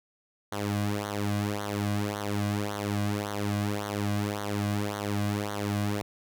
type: tone with flanger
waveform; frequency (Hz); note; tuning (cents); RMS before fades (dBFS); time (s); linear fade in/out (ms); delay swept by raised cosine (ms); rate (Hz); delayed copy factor
sawtooth; 102.8; G#2; -17; -30; 0.52-6.02; 5; 0.39 to 2.29; 1.8; -0.8
effects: none